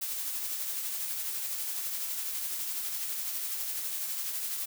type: noise with tremolo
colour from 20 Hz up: blue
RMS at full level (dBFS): -33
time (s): 0.01-4.66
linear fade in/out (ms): 10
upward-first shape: triangle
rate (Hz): 12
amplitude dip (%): 35
effects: none